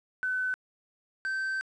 sine / triangle tone pair in turn, 1511 / 1550.8 Hz, F#6 / G6, +36 / -19 cents, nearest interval unison, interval 45 cents, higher second, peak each -27 dBFS, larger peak neither, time 0.23-0.54 / 1.25-1.61 s, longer second, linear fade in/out 0 ms, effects resampled to 22050 Hz + 10-bit

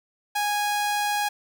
sawtooth tone, 827 Hz, G#5, 8 cents flat, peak -19 dBFS, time 0.35-1.29 s, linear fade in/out 10 ms, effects none

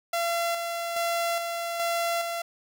sawtooth tone with tremolo, 681 Hz, F5, 44 cents flat, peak -21 dBFS, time 0.13-2.42 s, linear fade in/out 5 ms, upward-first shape square, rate 1.2 Hz, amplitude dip 40%, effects none

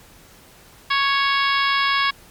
harmonic tone with a mistuned harmonic, 554.4 Hz, C#5, in tune, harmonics 2 / 3 / 4 / 5 / 6 / 7 / 8 / 9, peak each -20 / -23 / -24 / -29 / -26 / -30 / -32 / -30 dBFS, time 0.9-2.11 s, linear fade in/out 10 ms, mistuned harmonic 9, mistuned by +25 cents, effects pink hiss -48 dBFS RMS until 2.3 s + MP3 96 kbps

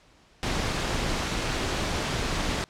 pink noise with amplitude modulation, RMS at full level -25 dBFS, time 0.43-2.64 s, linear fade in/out 0 ms, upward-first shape sine, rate 279 Hz, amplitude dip 55%, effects pink hiss -58 dBFS RMS until 2.69 s + low-pass 6000 Hz 12 dB/octave

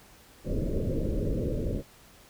pink low-pass noise, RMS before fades -29 dBFS, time 0.44-1.83 s, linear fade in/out 50 ms, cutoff 590 Hz, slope 96 dB/octave, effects pink hiss -55 dBFS RMS until 2.29 s

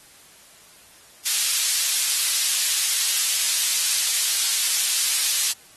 pink high-pass noise, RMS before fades -22 dBFS, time 1.25-5.53 s, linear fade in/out 20 ms, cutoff 4000 Hz, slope 12 dB/octave, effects white hiss -50 dBFS RMS until 5.76 s + AAC 32 kbps

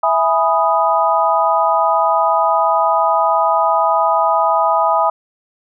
sine chord, E major seventh, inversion none, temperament equal, 659.3 / 830.6 / 987.8 / 1244.5 Hz, E5 / G#5 / B5 / D#6, 0 / 0 / 0 / 0 cents, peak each -17 dBFS, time 0.03-5.1 s, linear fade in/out 5 ms, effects none

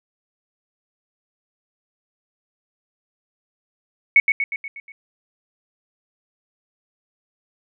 sine tone with echo, 2217 Hz, C#7, in tune, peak -8 dBFS, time 4.16-4.2 s, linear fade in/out 2 ms, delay 120 ms, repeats 6, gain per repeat -5 dB, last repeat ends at 4.92 s, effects none

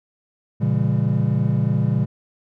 triangle chord, A# diminished seventh, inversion none, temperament just, 116.54 / 139.85 / 167.82 / 201.4 Hz, A#2 / C#3 / E3 / G3, 0 / +16 / +31 / +47 cents, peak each -19 / -19 / -23 / -22 dBFS, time 0.6-2.06 s, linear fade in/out 20 ms, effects none

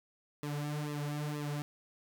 sawtooth tone with flanger, 147.7 Hz, D3, 10 cents sharp, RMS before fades -37 dBFS, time 0.43-1.62 s, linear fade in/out 0 ms, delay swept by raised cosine 1.3 to 4.8 ms, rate 2.1 Hz, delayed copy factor -0.9, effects 11-bit

